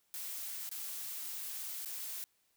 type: noise with dropouts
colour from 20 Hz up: blue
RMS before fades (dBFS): -42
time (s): 0.14-2.24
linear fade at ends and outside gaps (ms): 0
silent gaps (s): 0.691-0.714 / 1.848-1.858
effects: white hiss -75 dBFS RMS until 2.56 s